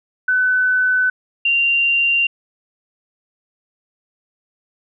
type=tone pair in turn; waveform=sine; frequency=1506 / 2773 Hz; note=F#6 / F7; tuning=+30 / -13 cents; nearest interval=major seventh; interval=1057 cents; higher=second; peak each=-13 dBFS; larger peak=neither; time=0.28-1.1 / 1.45-2.27 s; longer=neither; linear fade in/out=5 ms; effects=none

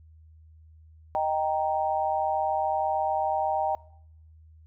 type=chord; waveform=sine; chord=Eb major; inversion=none; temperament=equal; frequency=622.3 / 784 / 932.3 Hz; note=Eb5 / G5 / Bb5; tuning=0 / 0 / 0 cents; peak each=-29 / -26 / -30 dBFS; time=1.15-3.75 s; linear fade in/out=0 ms; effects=noise-tail reverb RT60 0.7 s tail -22 dB re dry + added 79 Hz sine -50 dBFS peak until 4.66 s

